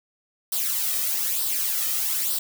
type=noise with flanger; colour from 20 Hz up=blue; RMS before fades=-25 dBFS; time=0.52-2.39 s; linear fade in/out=5 ms; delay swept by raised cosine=0.22 to 1.62 ms; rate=1.1 Hz; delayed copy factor=+0.6; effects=none